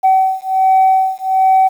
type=beating tone pair; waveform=sine; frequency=760 / 761.3 Hz; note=F#5 / F#5; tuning=+46 / +49 cents; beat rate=1.3 Hz; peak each=-11 dBFS; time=0.03-1.69 s; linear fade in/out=20 ms; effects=tanh soft clip ceiling -4 dBFS + 7-bit